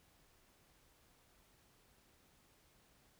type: silence
effects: pink hiss -70 dBFS RMS until 3.19 s